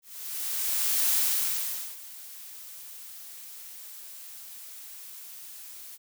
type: noise with ADSR envelope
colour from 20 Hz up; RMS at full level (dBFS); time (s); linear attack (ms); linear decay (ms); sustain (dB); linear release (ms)
blue; -24; 0.02-5.98; 1100; 840; -20; 34
effects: none